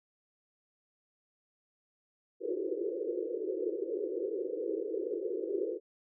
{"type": "band-pass noise", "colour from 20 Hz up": "pink", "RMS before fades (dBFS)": -35, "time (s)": [2.4, 5.8], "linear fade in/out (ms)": 50, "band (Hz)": [330, 510], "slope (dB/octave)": 96, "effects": []}